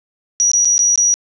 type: tone with dropouts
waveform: sine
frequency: 5800 Hz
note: F#8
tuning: 35 cents flat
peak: -10 dBFS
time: 0.4-1.14 s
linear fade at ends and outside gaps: 0 ms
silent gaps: 0.516-0.534 / 0.648-0.654 / 0.78-0.791 / 0.958-0.977 s
effects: resampled to 16000 Hz + 7-bit